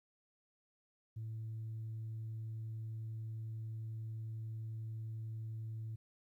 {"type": "tone", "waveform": "sine", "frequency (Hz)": 111.1, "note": "A2", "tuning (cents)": 17, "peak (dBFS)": -39, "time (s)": [1.16, 5.96], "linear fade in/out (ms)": 10, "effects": ["tanh soft clip ceiling -38 dBFS", "13-bit"]}